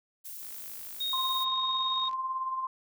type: noise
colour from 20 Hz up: violet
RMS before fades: -42 dBFS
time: 0.24-1.45 s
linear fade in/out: 20 ms
type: click train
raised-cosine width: 0.2 ms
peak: -35 dBFS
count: 90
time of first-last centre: 0.43-2.132 s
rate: 52.3 Hz
type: tone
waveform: sine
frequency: 3729 Hz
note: A#7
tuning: in tune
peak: -29 dBFS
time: 1-2.09 s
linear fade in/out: 10 ms
type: tone with tremolo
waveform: sine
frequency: 1046.5 Hz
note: C6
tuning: in tune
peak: -28 dBFS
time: 1.13-2.67 s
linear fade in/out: 2 ms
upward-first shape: sine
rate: 18 Hz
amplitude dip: 45%
effects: none